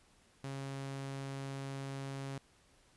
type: tone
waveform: sawtooth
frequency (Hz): 136.6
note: C#3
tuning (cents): -25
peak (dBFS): -36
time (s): 0.44-2.38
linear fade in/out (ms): 2
effects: pink hiss -67 dBFS RMS until 2.96 s + resampled to 24000 Hz